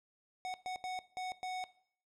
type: tone bursts at uneven times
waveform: square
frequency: 740 Hz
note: F#5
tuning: in tune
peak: -38 dBFS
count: 5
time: 0.45-0.54 / 0.66-0.76 / 0.84-0.99 / 1.17-1.32 / 1.43-1.64 s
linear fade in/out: 0 ms
effects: noise-tail reverb RT60 0.6 s tail -18 dB re dry + low-pass 7000 Hz 12 dB/octave